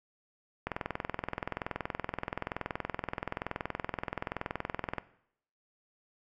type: click train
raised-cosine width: 0.5 ms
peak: -17 dBFS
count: 92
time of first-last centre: 0.67-4.983 s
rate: 21.1 Hz
effects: noise-tail reverb RT60 0.7 s tail -17 dB re dry + MP3 96 kbps